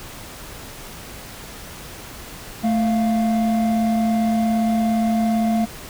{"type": "tone pair together", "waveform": "triangle", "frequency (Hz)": [220.2, 698], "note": ["A3", "F5"], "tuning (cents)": [2, -1], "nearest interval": "octave + minor sixth", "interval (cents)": 1997, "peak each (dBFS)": [-15, -22], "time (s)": [2.63, 5.66], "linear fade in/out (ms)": 20, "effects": ["pink hiss -37 dBFS RMS until 5.89 s"]}